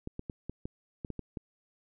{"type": "clicks", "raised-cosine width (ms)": 3, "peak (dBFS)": -24, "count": 9, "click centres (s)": [0.074, 0.194, 0.298, 0.496, 0.655, 1.048, 1.103, 1.193, 1.372], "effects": []}